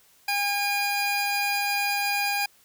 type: tone pair together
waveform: 30% pulse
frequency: 811.6 / 2432 Hz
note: G#5 / D#7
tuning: -40 / -40 cents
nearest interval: octave + perfect fifth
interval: 1900 cents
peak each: -24 dBFS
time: 0.28-2.46 s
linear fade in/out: 5 ms
effects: white hiss -59 dBFS RMS until 2.64 s